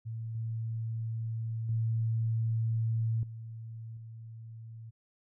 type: tone with level steps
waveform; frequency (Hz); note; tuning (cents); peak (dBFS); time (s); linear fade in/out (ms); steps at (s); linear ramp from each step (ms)
sine; 113; A2; +47; -35 / -32 / -27 / -40 / -43; 0.05-4.91; 20; 0.35 / 1.69 / 3.23 / 3.97; 2
effects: none